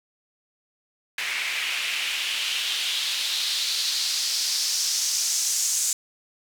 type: noise with band-pass filter sweep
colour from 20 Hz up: white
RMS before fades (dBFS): -26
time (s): 1.18-5.93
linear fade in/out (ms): 2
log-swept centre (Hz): 2200 to 7000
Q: 2.6
effects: none